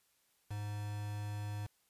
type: tone with quantisation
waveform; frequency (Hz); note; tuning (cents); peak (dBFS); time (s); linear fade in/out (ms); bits
triangle; 103.83; G#2; 0; -36; 0.5-1.67; 10; 8
effects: white hiss -74 dBFS RMS until 1.89 s + resampled to 32000 Hz